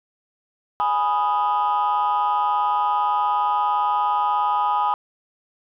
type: chord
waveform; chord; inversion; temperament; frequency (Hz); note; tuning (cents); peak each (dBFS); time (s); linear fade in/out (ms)
sine; G# minor; none; equal; 830.6 / 987.8 / 1244.5; G#5 / B5 / D#6; 0 / 0 / 0; -20 / -21 / -22; 0.8-4.94; 0
effects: tanh soft clip ceiling -13 dBFS